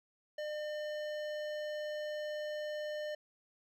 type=tone with hard clipping; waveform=triangle; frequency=603 Hz; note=D5; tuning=46 cents sharp; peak=-39 dBFS; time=0.38-3.15 s; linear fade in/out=5 ms; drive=18 dB; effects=none